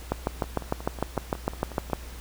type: two click trains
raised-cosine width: 1 ms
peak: -10 / -24 dBFS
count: 13 / 9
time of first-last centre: 0.12-1.933 / 0.44-1.9 s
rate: 6.62 / 5.48 Hz
effects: added 60 Hz sine -39 dBFS peak until 2.2 s + pink hiss -46 dBFS RMS until 2.2 s